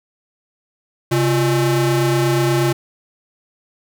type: ring-modulated tone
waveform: 45% pulse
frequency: 240.3 Hz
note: B3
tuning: 47 cents flat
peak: -11 dBFS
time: 1.11-2.73 s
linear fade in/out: 10 ms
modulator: 106 Hz
effects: none